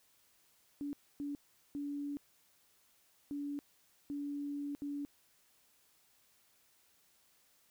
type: tone bursts at uneven times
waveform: sine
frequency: 286.7 Hz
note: D4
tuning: 42 cents flat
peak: -37 dBFS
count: 6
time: 0.81-0.93 / 1.2-1.35 / 1.75-2.17 / 3.31-3.59 / 4.1-4.75 / 4.82-5.05 s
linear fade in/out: 0 ms
effects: white hiss -70 dBFS RMS until 7.7 s